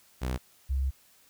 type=tone pair in turn; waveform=sawtooth / sine; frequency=63.4 / 66.98 Hz; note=B1 / C2; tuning=+46 / +41 cents; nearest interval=minor second; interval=95 cents; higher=second; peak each=-25 dBFS; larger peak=neither; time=0.21-0.38 / 0.69-0.91 s; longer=second; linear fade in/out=20 ms; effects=white hiss -61 dBFS RMS until 1.29 s